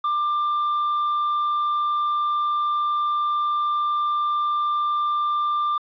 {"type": "tone", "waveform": "triangle", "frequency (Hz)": 1189, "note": "D6", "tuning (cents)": 21, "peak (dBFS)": -18, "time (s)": [0.04, 5.78], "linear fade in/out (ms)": 5, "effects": ["resampled to 11025 Hz", "9-bit"]}